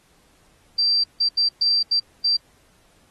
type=tone bursts at uneven times; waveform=sine; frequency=4699 Hz; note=D8; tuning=in tune; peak=-16 dBFS; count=6; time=0.78-1.04 / 1.2-1.29 / 1.37-1.49 / 1.61-1.83 / 1.91-2 / 2.24-2.37 s; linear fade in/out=10 ms; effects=pink hiss -59 dBFS RMS until 3.1 s + AAC 32 kbps